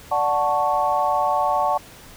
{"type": "chord", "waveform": "sine", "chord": "D major seventh", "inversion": "none", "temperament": "equal", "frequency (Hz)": [587.3, 740, 880, 1108.7], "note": ["D5", "F#5", "A5", "C#6"], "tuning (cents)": [0, 0, 0, 0], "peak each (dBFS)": [-25, -22, -22, -24], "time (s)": [0.11, 1.78], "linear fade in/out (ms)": 10, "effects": ["pink hiss -44 dBFS RMS until 2.16 s"]}